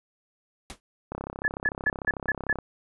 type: noise with exponential decay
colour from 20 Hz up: pink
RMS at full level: -34 dBFS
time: 0.7-0.8 s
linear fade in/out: 0 ms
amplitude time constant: 20 ms
type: click train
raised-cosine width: 1 ms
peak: -19 dBFS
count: 50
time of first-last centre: 1.12-2.587 s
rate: 33.4 Hz
type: tone bursts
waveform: sine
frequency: 1714 Hz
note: A6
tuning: 46 cents flat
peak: -21 dBFS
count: 6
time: 1.44-2.53 s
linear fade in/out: 5 ms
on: 40 ms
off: 170 ms
effects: resampled to 24000 Hz